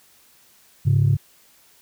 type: tone pair together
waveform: sine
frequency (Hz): 103.5 / 138.59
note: G#2 / C#3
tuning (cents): -5 / 0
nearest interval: perfect fourth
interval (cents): 505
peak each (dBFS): -16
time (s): 0.85-1.17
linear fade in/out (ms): 20
effects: tanh soft clip ceiling -9 dBFS + white hiss -55 dBFS RMS until 1.81 s

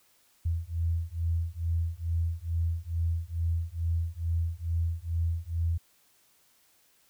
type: beating tone pair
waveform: sine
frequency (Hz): 82.41 / 84.71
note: E2 / E2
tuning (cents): 0 / +48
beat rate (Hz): 2.3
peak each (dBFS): -30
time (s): 0.45-5.78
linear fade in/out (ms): 10
effects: white hiss -65 dBFS RMS until 7.09 s

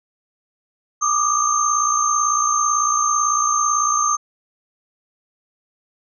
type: tone cluster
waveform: sine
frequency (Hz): 1169 / 1227 / 6330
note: D6 / D#6 / G8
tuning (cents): -8 / -25 / +16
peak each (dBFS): -20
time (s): 1.01-4.17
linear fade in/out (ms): 20
effects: none

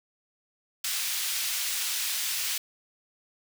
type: high-pass noise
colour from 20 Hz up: pink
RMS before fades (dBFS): -30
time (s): 0.84-2.58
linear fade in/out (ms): 5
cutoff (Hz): 2800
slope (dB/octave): 12
effects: none

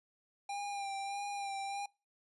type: tone with vibrato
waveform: square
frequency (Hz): 799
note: G5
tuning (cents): +33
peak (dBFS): -38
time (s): 0.49-1.86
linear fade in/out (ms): 5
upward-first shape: sine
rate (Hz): 1.6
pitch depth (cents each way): 29
effects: noise-tail reverb RT60 0.3 s tail -25 dB re dry + resampled to 24000 Hz

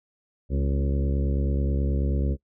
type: harmonic tone with a mistuned harmonic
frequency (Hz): 69.3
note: C#2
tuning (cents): 0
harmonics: 1 / 2 / 3 / 4 / 5 / 6 / 7 / 8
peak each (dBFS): -23 / -29 / -33 / -35 / -37 / -39 / -40 / -41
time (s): 0.49-2.37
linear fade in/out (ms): 50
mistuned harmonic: 4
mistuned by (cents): -29
effects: noise-tail reverb RT60 0.1 s tail -22 dB re dry

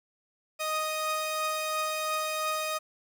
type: tone pair together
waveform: sawtooth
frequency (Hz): 623.7 / 1244.5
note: D#5 / D#6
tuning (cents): +4 / 0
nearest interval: octave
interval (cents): 1196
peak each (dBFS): -29 / -27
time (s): 0.59-2.79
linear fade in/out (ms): 20
effects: none

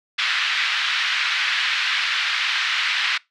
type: band-pass noise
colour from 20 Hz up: pink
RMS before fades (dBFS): -22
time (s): 0.18-3.18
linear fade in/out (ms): 10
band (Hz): 1500 to 4000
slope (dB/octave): 24
effects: noise-tail reverb RT60 0.2 s tail -23 dB re dry

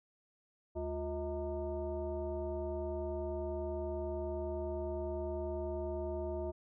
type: tone with frequency modulation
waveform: sine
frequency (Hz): 355.1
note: F4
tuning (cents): +29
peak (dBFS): -35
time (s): 0.75-6.52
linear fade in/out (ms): 20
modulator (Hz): 280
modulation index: 1.3
effects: none

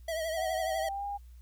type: tone with vibrato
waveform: square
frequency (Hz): 646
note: E5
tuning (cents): -35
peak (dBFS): -32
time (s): 0.08-0.89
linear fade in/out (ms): 5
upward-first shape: triangle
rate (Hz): 12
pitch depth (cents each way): 69
type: tone with pitch glide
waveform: sine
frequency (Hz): 742 to 809.2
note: F#5 to G#5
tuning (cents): +5 to -45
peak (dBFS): -33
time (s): 0.36-1.18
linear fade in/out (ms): 20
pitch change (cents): +150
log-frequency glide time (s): 0.62-1.05
effects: added 60 Hz sine -48 dBFS peak until 1.41 s + white hiss -70 dBFS RMS until 1.41 s

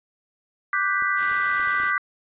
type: chord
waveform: sine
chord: G major seventh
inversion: second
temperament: equal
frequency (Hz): 1174.7 / 1480 / 1568 / 1975.5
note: D6 / F#6 / G6 / B6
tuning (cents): 0 / 0 / 0 / 0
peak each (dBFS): -25 / -27 / -26 / -25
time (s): 0.73-1.98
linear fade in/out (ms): 2
type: clicks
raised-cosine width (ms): 2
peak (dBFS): -31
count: 6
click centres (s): 1.023 / 1.315 / 1.599 / 1.674 / 1.801 / 1.835
type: noise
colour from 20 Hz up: white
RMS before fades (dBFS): -35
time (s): 1.16-1.93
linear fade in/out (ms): 50
effects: resampled to 8000 Hz

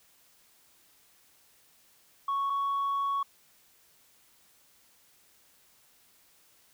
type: tone pair in turn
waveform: sine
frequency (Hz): 1108.7 / 1113.5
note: C#6 / C#6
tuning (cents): 0 / +7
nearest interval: unison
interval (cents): 7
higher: second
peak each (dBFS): -25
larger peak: neither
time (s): 2.28-2.5 / 2.5-3.23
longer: second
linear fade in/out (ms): 5
effects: tanh soft clip ceiling -25 dBFS + white hiss -63 dBFS RMS until 6.73 s

